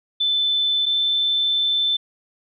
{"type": "tone pair in turn", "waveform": "sine", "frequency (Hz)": [3520, 3534], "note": ["A7", "A7"], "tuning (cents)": [0, 7], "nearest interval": "unison", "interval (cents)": 7, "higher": "second", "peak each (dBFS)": -17, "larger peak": "neither", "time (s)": [[0.2, 0.86], [0.86, 1.97]], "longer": "second", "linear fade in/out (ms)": 10, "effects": []}